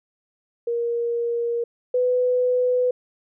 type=tone pair in turn; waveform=sine; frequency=470.8 / 498.8 Hz; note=A#4 / B4; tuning=+17 / +17 cents; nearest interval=minor second; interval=100 cents; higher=second; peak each=-21 / -17 dBFS; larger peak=second; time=0.67-1.64 / 1.94-2.91 s; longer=neither; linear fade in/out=5 ms; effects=none